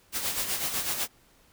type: noise with tremolo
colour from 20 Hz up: white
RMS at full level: -28 dBFS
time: 0.12-1.08 s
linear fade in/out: 50 ms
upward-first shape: sine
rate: 8 Hz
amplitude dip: 55%
effects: pink hiss -61 dBFS RMS until 1.52 s